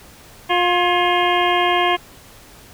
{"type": "harmonic tone with a mistuned harmonic", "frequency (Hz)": 355, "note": "F4", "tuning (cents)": 28, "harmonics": [1, 2, 3, 5, 6, 7, 8, 9], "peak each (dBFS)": [-21, -19, -20, -25, -24, -29, -27, -26], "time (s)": [0.49, 1.97], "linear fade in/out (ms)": 20, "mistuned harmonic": 5, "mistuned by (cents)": -72, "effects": ["pink hiss -44 dBFS RMS until 2.73 s"]}